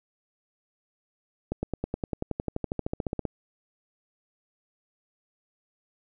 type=accelerating click train; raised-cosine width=2 ms; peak=-15 dBFS; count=22; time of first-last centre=1.52-3.253 s; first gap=110 ms; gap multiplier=0.97; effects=none